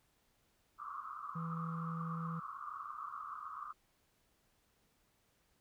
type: band-pass noise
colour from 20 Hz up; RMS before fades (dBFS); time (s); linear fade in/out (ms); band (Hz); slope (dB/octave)
pink; -46; 0.78-3.73; 20; 1100 to 1300; 96
type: tone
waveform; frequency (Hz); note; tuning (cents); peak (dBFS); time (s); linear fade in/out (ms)
triangle; 164.81; E3; 0; -37; 1.35-2.4; 10
effects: pink hiss -75 dBFS RMS until 5.6 s

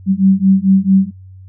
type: beating tone pair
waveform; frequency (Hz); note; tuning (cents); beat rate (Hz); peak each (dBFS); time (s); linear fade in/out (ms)
sine; 190 / 194.5; F#3 / G3; +46 / -13; 4.5; -11; 0.06-1.11; 50
effects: noise-tail reverb RT60 0.1 s tail -22 dB re dry + added 94 Hz sine -34 dBFS peak until 1.48 s

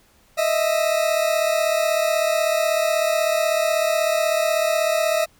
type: tone pair together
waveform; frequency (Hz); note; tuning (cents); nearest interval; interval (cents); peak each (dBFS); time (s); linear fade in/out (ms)
40% pulse; 622.3 / 658.5; D#5 / E5; 0 / -2; minor second; 98; -20; 0.37-5.26; 20
effects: pink hiss -57 dBFS RMS until 5.39 s

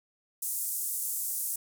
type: band-pass noise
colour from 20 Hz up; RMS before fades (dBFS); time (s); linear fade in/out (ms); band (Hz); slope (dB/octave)
white; -33; 0.42-1.56; 5; 7800 to 15000; 24
effects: none

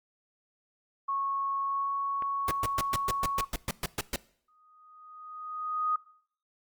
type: tone with pitch glide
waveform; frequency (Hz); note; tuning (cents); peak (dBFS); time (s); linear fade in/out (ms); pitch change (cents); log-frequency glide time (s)
sine; 1100 to 1109.6; C#6 to C#6; -14 to +1; -28; 1.08-3.45; 10; +15; 1.61-1.92
type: clicks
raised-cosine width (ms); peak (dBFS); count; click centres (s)
0.5; -25; 2; 2.223 / 2.509
type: noise bursts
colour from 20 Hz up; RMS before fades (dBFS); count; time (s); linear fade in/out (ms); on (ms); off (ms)
pink; -31; 12; 2.48-4.16; 2; 30; 120
type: tone with exponential growth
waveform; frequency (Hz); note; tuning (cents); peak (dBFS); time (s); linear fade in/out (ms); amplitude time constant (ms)
sine; 1244.5; D#6; 0; -24; 4.48-5.96; 5; 320
effects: noise-tail reverb RT60 0.6 s tail -21 dB re dry + Opus 32 kbps

